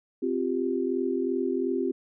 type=chord; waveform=sine; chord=C suspended fourth; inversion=none; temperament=equal; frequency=261.6 / 349.2 / 392 Hz; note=C4 / F4 / G4; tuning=0 / 0 / 0 cents; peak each=-29 dBFS; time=0.22-1.92 s; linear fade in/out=10 ms; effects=none